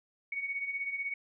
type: beating tone pair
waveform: sine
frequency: 2217 / 2233 Hz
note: C#7 / C#7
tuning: 0 / +12 cents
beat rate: 16 Hz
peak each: -40 / -34 dBFS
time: 0.32-1.14 s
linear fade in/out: 5 ms
effects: none